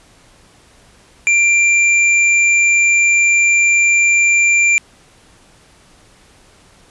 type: tone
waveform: square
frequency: 2369 Hz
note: D7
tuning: 14 cents sharp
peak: -10 dBFS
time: 1.27-4.78 s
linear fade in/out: 0 ms
effects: pink hiss -48 dBFS RMS until 6.9 s + resampled to 24000 Hz